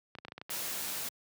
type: clicks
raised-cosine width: 0.3 ms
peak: -27 dBFS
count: 8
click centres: 0.152 / 0.186 / 0.25 / 0.283 / 0.321 / 0.38 / 0.415 / 0.495 s
type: noise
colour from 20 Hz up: white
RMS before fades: -37 dBFS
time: 0.5-1.09 s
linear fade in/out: 5 ms
effects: high-pass 100 Hz 12 dB/octave